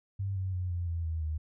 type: tone with pitch steps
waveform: sine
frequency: 98 / 94.28 / 90.7 / 87.26 / 83.95 / 80.76 / 77.69 Hz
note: G2 / F#2 / F#2 / F2 / E2 / E2 / D#2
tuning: 0 / +33 / -34 / -1 / +32 / -35 / -2 cents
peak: -30 dBFS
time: 0.19-1.38 s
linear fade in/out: 10 ms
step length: 170 ms
effects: none